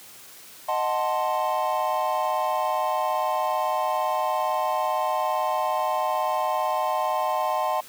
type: chord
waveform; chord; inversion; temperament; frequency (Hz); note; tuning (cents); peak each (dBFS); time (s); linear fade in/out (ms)
triangle; D# diminished seventh; none; equal; 622.3 / 740 / 880 / 1046.5; D#5 / F#5 / A5 / C6; 0 / 0 / 0 / 0; -26; 0.68-7.81; 10
effects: white hiss -46 dBFS RMS until 7.88 s + high-pass 80 Hz 12 dB/octave